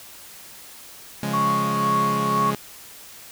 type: chord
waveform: sawtooth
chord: Db major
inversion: none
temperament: equal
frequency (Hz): 138.59 / 174.61 / 207.7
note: Db3 / F3 / Ab3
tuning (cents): 0 / 0 / 0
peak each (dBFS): -25 / -28 / -22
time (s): 1.23-2.55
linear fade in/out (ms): 2
type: tone with tremolo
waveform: sine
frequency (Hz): 1108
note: C#6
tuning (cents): -1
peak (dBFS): -18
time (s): 1.33-2.51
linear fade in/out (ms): 10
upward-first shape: sine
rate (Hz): 2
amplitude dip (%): 45
effects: white hiss -43 dBFS RMS until 3.31 s